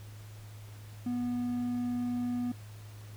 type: tone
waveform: triangle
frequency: 244.1 Hz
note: B3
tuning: 20 cents flat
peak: -28 dBFS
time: 1.06-2.52 s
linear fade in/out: 5 ms
effects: added 105 Hz sine -45 dBFS peak until 3.16 s + pink hiss -56 dBFS RMS until 3.16 s